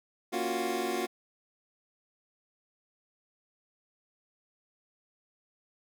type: chord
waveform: 25% pulse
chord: Gb major seventh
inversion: first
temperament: equal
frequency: 233.1 / 277.2 / 349.2 / 370 Hz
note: Bb3 / Db4 / F4 / Gb4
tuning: 0 / 0 / 0 / 0 cents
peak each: -34 / -36 / -30 / -30 dBFS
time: 0.32-1.07 s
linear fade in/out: 20 ms
effects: none

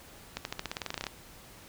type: accelerating click train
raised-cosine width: 0.2 ms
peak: -16 dBFS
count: 15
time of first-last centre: 0.37-1.067 s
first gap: 81 ms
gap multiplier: 0.92
effects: pink hiss -52 dBFS RMS until 1.68 s

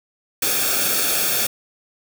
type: noise with comb filter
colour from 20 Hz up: white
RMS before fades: -20 dBFS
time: 0.42-1.47 s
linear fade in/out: 5 ms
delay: 1 ms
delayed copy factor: -0.7
effects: none

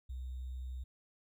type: tone with sample-and-hold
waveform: sine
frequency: 63.6 Hz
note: C2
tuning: 48 cents flat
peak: -39 dBFS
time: 0.09-0.84 s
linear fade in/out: 10 ms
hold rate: 3675 Hz
effects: none

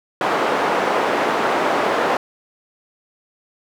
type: band-pass noise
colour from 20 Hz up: white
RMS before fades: -19 dBFS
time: 0.21-2.17 s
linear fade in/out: 2 ms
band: 330 to 1000 Hz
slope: 12 dB/octave
effects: none

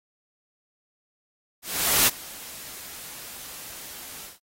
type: noise with ADSR envelope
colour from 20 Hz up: white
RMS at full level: -18 dBFS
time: 1.62-4.39 s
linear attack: 450 ms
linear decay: 28 ms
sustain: -22 dB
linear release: 150 ms
effects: AAC 48 kbps

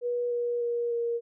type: tone with pitch steps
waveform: sine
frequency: 484.4 / 479.4 / 474.4 / 469.5 Hz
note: B4 / A#4 / A#4 / A#4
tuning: -34 / +48 / +30 / +12 cents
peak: -26 dBFS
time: 0.01-1.21 s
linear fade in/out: 50 ms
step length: 300 ms
effects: none

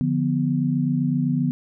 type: chord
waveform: sine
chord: B diminished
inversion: first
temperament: equal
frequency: 146.83 / 174.61 / 246.9 Hz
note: D3 / F3 / B3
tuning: 0 / 0 / 0 cents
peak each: -23 / -25 / -22 dBFS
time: 0.01-1.51 s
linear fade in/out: 0 ms
effects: none

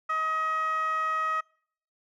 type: tone with band-pass filter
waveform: 15% pulse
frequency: 633 Hz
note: D#5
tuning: 30 cents sharp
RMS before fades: -28 dBFS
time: 0.09-1.41 s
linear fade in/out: 10 ms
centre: 1400 Hz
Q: 6.9
effects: noise-tail reverb RT60 0.6 s tail -26 dB re dry

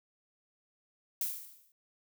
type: noise with exponential decay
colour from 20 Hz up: violet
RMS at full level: -31 dBFS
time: 1.21-1.72 s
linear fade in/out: 2 ms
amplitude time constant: 110 ms
effects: none

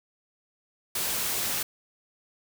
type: noise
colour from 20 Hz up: white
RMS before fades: -29 dBFS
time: 0.95-1.63 s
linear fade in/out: 5 ms
effects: none

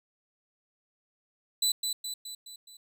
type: tone with echo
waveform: 25% pulse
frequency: 3985 Hz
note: B7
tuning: 15 cents sharp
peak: -20 dBFS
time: 1.62-1.72 s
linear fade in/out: 5 ms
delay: 210 ms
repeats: 5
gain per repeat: -5 dB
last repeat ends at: 2.77 s
effects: none

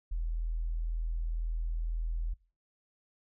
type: tone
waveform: sine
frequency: 41 Hz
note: E1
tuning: 9 cents flat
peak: -30 dBFS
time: 0.11-2.34 s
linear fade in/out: 10 ms
effects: noise-tail reverb RT60 0.4 s tail -23 dB re dry

